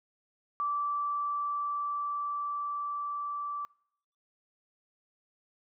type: tone with level ramp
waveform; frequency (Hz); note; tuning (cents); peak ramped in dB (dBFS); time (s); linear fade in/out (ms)
sine; 1163; D6; -17; -28 to -33; 0.6-3.65; 0
effects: noise-tail reverb RT60 0.7 s tail -25 dB re dry